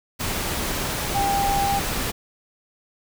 sine tone in noise, 797 Hz, G5, 28 cents sharp, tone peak -20 dBFS, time 1.14-1.8 s, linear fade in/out 20 ms, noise pink, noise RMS -26 dBFS, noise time 0.19-2.12 s, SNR +3 dB, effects none

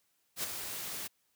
white noise with ADSR envelope, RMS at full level -33 dBFS, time 0.36-1.08 s, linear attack 74 ms, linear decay 17 ms, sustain -7 dB, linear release 16 ms, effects white hiss -75 dBFS RMS until 1.35 s + high-pass 60 Hz 12 dB/octave

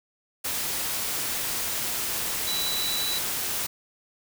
sine tone in noise, 3951 Hz, B7, in tune, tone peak -28 dBFS, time 2.47-3.19 s, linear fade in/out 10 ms, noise white, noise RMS -29 dBFS, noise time 0.44-3.67 s, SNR -2 dB, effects none

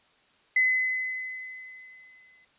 sine tone with exponential decay, 2028 Hz, B6, 45 cents sharp, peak -18 dBFS, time 0.56-2.45 s, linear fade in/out 5 ms, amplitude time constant 410 ms, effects white hiss -63 dBFS RMS until 2.58 s + resampled to 8000 Hz

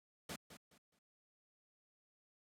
pink noise with echo, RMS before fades -45 dBFS, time 0.29-0.36 s, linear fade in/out 5 ms, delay 210 ms, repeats 3, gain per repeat -11 dB, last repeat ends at 0.99 s, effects high-pass 100 Hz 12 dB/octave + low-pass 12000 Hz 12 dB/octave

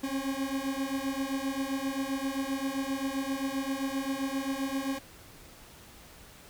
40% pulse beating tone pair, 266.9 / 274.5 Hz, C4 / C#4, +35 / -17 cents, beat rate 7.6 Hz, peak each -33 / -32 dBFS, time 0.03-4.99 s, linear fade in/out 10 ms, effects pink hiss -52 dBFS RMS until 6.49 s

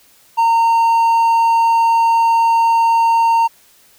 triangle tone, 918 Hz, A#5, 27 cents flat, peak -8 dBFS, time 0.37-3.48 s, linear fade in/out 20 ms, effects white hiss -50 dBFS RMS until 3.98 s

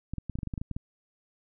clicks, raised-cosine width 5 ms, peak -21 dBFS, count 12, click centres 0.136 / 0.183 / 0.297 / 0.355 / 0.388 / 0.432 / 0.473 / 0.538 / 0.578 / 0.615 / 0.713 / 0.765 s, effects none

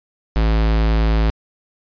square tone, 54.6 Hz, A1, 13 cents flat, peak -14 dBFS, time 0.36-1.3 s, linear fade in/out 0 ms, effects resampled to 11025 Hz

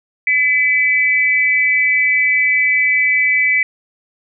sine tone pair together, 2005 / 2300 Hz, B6 / D7, +26 / -37 cents, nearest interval major second, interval 237 cents, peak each -14 / -14 dBFS, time 0.27-3.63 s, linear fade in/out 2 ms, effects none

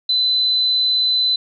sine tone, 4021 Hz, B7, 30 cents sharp, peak -14 dBFS, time 0.09-1.36 s, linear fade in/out 5 ms, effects none

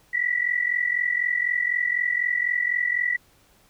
sine tone pair together, 1931.5 / 1975.5 Hz, B6 / B6, -39 / 0 cents, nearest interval unison, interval 39 cents, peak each -24 dBFS, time 0.13-3.17 s, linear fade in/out 10 ms, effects pink hiss -59 dBFS RMS until 3.69 s

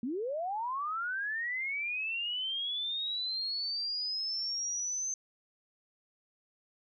sine linear sweep, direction up, 220 to 6260 Hz, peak -32 dBFS, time 0.03-5.14 s, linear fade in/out 2 ms, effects none

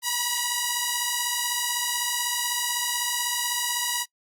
5% pulse beating tone pair, 961 / 977 Hz, B5 / B5, -48 / -19 cents, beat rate 16 Hz, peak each -14 / -17 dBFS, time 0.02-4.06 s, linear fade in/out 50 ms, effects noise-tail reverb RT60 0.1 s tail -24 dB re dry + Opus 32 kbps

